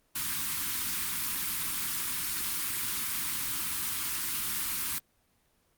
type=band-stop noise; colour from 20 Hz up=white; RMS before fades=-32 dBFS; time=0.15-4.99 s; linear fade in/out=10 ms; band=340 to 960 Hz; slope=48 dB/octave; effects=pink hiss -70 dBFS RMS until 5.77 s + Opus 24 kbps